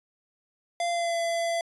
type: tone with pitch glide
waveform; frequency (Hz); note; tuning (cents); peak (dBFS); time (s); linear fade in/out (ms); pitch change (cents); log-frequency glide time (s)
square; 690 to 675.4; F5 to E5; -21 to +42; -26; 0.8-1.61; 2; -37; 0.91-1.16
effects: resampled to 24000 Hz